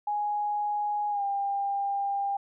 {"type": "tone with pitch glide", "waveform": "sine", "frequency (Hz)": [830.6, 798.6], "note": ["G#5", "G5"], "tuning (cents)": [0, 32], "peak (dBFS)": -26, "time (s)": [0.07, 2.37], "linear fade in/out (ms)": 5, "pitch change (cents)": -68, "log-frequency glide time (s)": [1.1, 1.23], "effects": []}